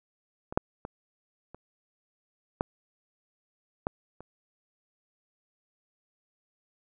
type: clicks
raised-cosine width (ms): 1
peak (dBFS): -24 / -7 / -22 / -30 / -12 / -14 / -30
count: 7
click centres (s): 0.525 / 0.575 / 0.851 / 1.546 / 2.609 / 3.869 / 4.206
effects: none